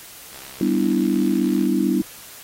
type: click train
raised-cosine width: 0.2 ms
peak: -23 dBFS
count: 89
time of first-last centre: 0.33-1.655 s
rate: 66.4 Hz
type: chord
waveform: sine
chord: E minor seventh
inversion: first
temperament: equal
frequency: 196 / 246.9 / 293.7 / 329.6 Hz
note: G3 / B3 / D4 / E4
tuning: 0 / 0 / 0 / 0 cents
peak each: -22 dBFS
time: 0.61-2.02 s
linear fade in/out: 2 ms
effects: white hiss -41 dBFS RMS until 2.43 s + AAC 48 kbps